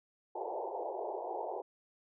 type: band-pass noise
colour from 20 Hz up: white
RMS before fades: -39 dBFS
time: 0.35-1.62 s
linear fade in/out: 10 ms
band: 350 to 920 Hz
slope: 96 dB/octave
effects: none